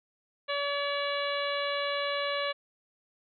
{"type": "harmonic tone", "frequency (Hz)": 570, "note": "C#5", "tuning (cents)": 48, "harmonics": [1, 2, 3, 4, 5, 6, 7], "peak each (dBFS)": [-32, -35, -37, -38, -39, -40, -40], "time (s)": [0.48, 2.53], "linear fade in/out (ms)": 20, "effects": []}